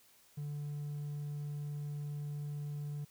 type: tone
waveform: triangle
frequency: 146.3 Hz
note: D3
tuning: 6 cents flat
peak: -35 dBFS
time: 0.37-3.05 s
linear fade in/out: 10 ms
effects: tanh soft clip ceiling -31 dBFS + white hiss -65 dBFS RMS until 3.1 s